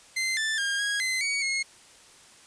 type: tone with pitch steps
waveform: sawtooth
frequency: 2074 / 1764 / 1614 / 1646 / 2054 / 2247 / 2162 Hz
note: C7 / A6 / G#6 / G#6 / C7 / C#7 / C#7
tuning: -16 / +4 / -50 / -16 / -33 / +23 / -44 cents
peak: -22 dBFS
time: 0.16-1.63 s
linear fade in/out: 10 ms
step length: 210 ms
effects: white hiss -53 dBFS RMS until 2.46 s + resampled to 22050 Hz

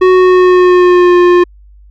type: tone with pitch glide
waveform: square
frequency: 370 to 354.3 Hz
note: F#4 to F4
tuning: 0 to +25 cents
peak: -4 dBFS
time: 0.01-1.44 s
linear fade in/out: 10 ms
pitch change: -75 cents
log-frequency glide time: 0.11-1.17 s
effects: added 50 Hz sine -36 dBFS peak until 1.9 s + low-pass 2000 Hz 12 dB/octave

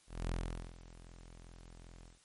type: tone with ADSR envelope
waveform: sawtooth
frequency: 42.56 Hz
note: F1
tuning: 44 cents flat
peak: -30 dBFS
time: 0.07-2.2 s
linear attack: 220 ms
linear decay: 440 ms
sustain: -18 dB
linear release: 160 ms
effects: white hiss -67 dBFS RMS until 2.24 s + MP3 48 kbps

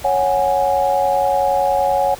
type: chord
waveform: sine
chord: C# suspended fourth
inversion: none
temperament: equal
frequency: 554.4 / 740 / 830.6 Hz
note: C#5 / F#5 / G#5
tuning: 0 / 0 / 0 cents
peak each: -18 dBFS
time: 0.04-2.15 s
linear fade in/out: 10 ms
effects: added 60 Hz sine -43 dBFS peak until 2.19 s + pink hiss -36 dBFS RMS until 2.19 s

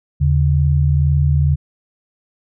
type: tone pair together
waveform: sine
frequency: 79.47 / 141.6 Hz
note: D#2 / C#3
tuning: +37 / +37 cents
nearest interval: minor seventh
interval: 1000 cents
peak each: -14 dBFS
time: 0.2-1.56 s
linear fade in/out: 20 ms
effects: none

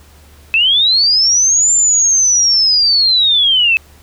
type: linear two-way sweep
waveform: sine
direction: up then down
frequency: 2571 to 7300 to 2571 Hz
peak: -8 dBFS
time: 0.54-3.77 s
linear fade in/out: 0 ms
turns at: 1.73 s
effects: added 74 Hz sine -42 dBFS peak until 4.02 s + pink hiss -46 dBFS RMS until 4.02 s

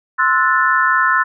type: chord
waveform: sine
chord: F# half-diminished seventh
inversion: second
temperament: equal with one note detuned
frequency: 1046.5 / 1318.5 / 1463 / 1760 Hz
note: C6 / E6 / F#6 / A6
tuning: 0 / 0 / -20 / 0 cents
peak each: -17 dBFS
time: 0.18-1.24 s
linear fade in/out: 20 ms
effects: none

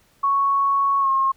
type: tone with pitch glide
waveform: sine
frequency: 1108.7 to 1075.3 Hz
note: C#6 to C6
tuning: 0 to +47 cents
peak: -16 dBFS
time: 0.23-1.32 s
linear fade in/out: 10 ms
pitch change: -53 cents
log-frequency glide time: 1-1.09 s
effects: pink hiss -59 dBFS RMS until 1.36 s

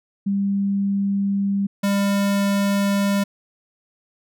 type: tone pair in turn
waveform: sine / square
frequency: 198.5 / 199.88 Hz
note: G3 / G3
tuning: +22 / +34 cents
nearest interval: unison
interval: 12 cents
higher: second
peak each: -18 dBFS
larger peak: neither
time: 0.26-1.67 / 1.83-3.24 s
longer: neither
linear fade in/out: 10 ms
effects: none

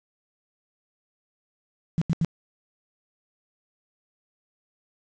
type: tone bursts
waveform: sine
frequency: 164.81 Hz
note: E3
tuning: in tune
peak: -19 dBFS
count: 3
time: 1.98-2.247 s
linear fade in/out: 0 ms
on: 35 ms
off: 81 ms
effects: resampled to 16000 Hz + 8-bit

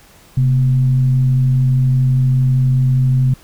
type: tone with frequency modulation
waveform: sine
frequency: 130.4 Hz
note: C3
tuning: 5 cents flat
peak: -10 dBFS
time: 0.37-3.34 s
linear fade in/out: 5 ms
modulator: 105 Hz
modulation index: 0.28
effects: pink hiss -46 dBFS RMS until 3.43 s

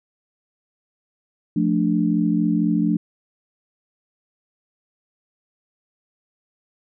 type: chord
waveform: sine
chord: D minor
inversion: first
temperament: equal with one note detuned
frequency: 175.73 / 220 / 293.7 Hz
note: F3 / A3 / D4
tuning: +11 / 0 / 0 cents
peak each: -21 dBFS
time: 1.56-2.97 s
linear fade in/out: 5 ms
effects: none

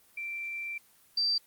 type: tone pair in turn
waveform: sine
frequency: 2349 / 4678 Hz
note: D7 / D8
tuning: 0 / -8 cents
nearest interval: octave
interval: 1192 cents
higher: second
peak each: -34 / -25 dBFS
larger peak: second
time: 0.17-0.78 / 1.17-1.38 s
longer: first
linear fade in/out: 5 ms
effects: white hiss -62 dBFS RMS until 1.46 s + Opus 24 kbps

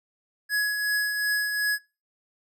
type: tone with tremolo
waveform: square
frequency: 1680 Hz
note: G#6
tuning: 19 cents sharp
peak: -22 dBFS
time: 0.49-1.79 s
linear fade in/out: 50 ms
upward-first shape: triangle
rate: 2.7 Hz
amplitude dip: 45%
effects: noise-tail reverb RT60 0.3 s tail -24 dB re dry

